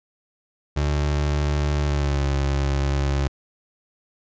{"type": "tone with pitch glide", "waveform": "30% pulse", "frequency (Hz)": [73.42, 69.46], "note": ["D2", "C#2"], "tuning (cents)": [0, 4], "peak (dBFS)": -17, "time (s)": [0.76, 3.28], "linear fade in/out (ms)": 10, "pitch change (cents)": -96, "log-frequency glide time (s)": [1.81, 2.24], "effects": ["resampled to 16000 Hz"]}